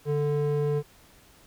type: ring-modulated tone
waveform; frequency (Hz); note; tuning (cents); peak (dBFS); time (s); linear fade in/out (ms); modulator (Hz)
triangle; 293.7; D4; 0; -18; 0.05-0.83; 50; 148
effects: pink hiss -56 dBFS RMS until 1.46 s